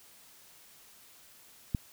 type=click; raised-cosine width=5 ms; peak=-16 dBFS; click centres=1.748 s; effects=white hiss -57 dBFS RMS until 1.92 s